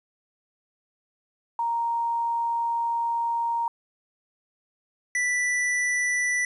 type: tone pair in turn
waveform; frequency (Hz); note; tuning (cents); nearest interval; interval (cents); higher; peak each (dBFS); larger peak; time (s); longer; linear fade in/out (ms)
sine / square; 932.3 / 1974.3; A#5 / B6; 0 / -1; octave + minor second; 1299; second; -23; neither; 1.59-3.68 / 5.15-6.45; first; 2
effects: resampled to 24000 Hz + 10-bit